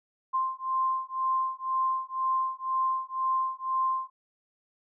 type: beating tone pair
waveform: sine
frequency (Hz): 1047 / 1049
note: C6 / C6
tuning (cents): +1 / +4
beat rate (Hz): 2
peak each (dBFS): -29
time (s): 0.33-4.1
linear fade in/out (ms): 20
effects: none